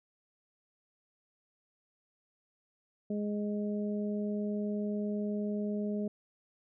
harmonic tone, 207.7 Hz, G#3, in tune, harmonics 1 / 2 / 3, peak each -32 / -38 / -42 dBFS, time 3.1-6.08 s, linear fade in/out 5 ms, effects none

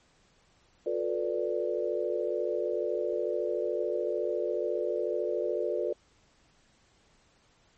sine chord, B half-diminished seventh, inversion second, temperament equal with one note detuned, 357.8 / 440 / 493.9 / 587.3 Hz, F4 / A4 / B4 / D5, +42 / 0 / 0 / 0 cents, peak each -33 dBFS, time 0.86-5.93 s, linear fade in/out 5 ms, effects pink hiss -65 dBFS RMS until 7.77 s + MP3 32 kbps

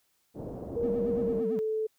white low-pass noise, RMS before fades -39 dBFS, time 0.34-1.44 s, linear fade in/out 50 ms, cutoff 540 Hz, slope 24 dB/octave
sine tone with pitch glide, 470.8 to 436.7 Hz, A#4 to A4, +17 to -13 cents, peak -27 dBFS, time 0.76-1.87 s, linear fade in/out 10 ms, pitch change -130 cents, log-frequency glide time 1.19-1.6 s
triangle tone with vibrato, 220.4 Hz, A3, 3 cents sharp, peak -30 dBFS, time 0.83-1.59 s, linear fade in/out 0 ms, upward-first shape sine, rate 8.9 Hz, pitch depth 290 cents each way
effects white hiss -72 dBFS RMS until 1.98 s

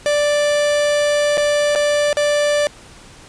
45% pulse tone with dropouts, 587.3 Hz, D5, in tune, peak -14 dBFS, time 0.06-2.67 s, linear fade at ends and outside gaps 0 ms, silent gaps 1.372-1.378 / 1.751-1.758 / 2.129-2.17 s, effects pink hiss -42 dBFS RMS until 3.28 s + resampled to 22050 Hz

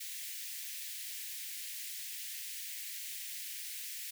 white high-pass noise, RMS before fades -43 dBFS, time 0-4.11 s, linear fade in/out 10 ms, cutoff 1800 Hz, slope 48 dB/octave, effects none

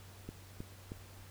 click train, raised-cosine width 3 ms, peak -29 dBFS, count 3, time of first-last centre 0.29-0.919 s, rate 3.18 Hz, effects added 95 Hz sine -53 dBFS peak until 1.3 s + pink hiss -57 dBFS RMS until 1.3 s

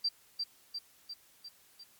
sine tone with echo, 4700 Hz, D8, 1 cent sharp, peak -27 dBFS, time 0.04-0.09 s, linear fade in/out 10 ms, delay 350 ms, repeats 5, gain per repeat -4 dB, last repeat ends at 1.84 s, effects white hiss -63 dBFS RMS until 1.99 s + MP3 96 kbps

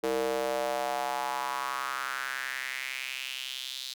square tone with high-pass filter sweep, 65.41 Hz, C2, in tune, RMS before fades -33 dBFS, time 0.03-3.94 s, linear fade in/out 10 ms, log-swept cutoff 420 to 4000 Hz, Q 3.7, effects none

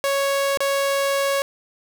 sawtooth tone with dropouts, 554.4 Hz, C#5, in tune, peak -15 dBFS, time 0.04-1.42 s, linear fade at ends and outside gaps 0 ms, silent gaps 0.573-0.605 s, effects none

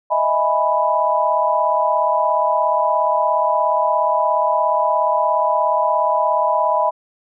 sine chord, E major seventh, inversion third, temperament equal, 622.3 / 659.3 / 830.6 / 987.8 Hz, D#5 / E5 / G#5 / B5, 0 / 0 / 0 / 0 cents, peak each -20 / -22 / -22 / -17 dBFS, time 0.1-6.91 s, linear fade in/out 20 ms, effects none

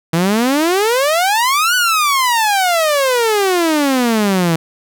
sawtooth exponential two-way sweep, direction up then down, 160 to 1505 to 160 Hz, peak -8 dBFS, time 0.13-4.56 s, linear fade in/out 5 ms, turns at 1.75 s, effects none

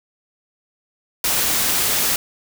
white noise, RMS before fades -19 dBFS, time 1.24-2.16 s, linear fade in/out 2 ms, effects none

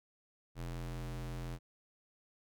square ring-modulated tone, 85 Hz, F2, 46 cents flat, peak -37 dBFS, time 0.55-1.59 s, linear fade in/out 50 ms, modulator 42.7 Hz, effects none

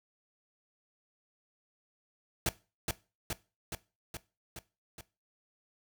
pink noise with echo, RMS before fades -29 dBFS, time 2.46-2.49 s, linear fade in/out 2 ms, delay 420 ms, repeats 6, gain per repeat -3 dB, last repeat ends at 5.01 s, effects noise-tail reverb RT60 0.3 s tail -19 dB re dry

